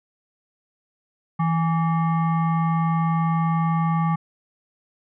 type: tone with frequency modulation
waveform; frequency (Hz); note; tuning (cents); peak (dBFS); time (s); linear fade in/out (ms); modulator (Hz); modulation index
sine; 164.1; E3; -8; -18; 1.39-4.16; 10; 991; 0.72
effects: none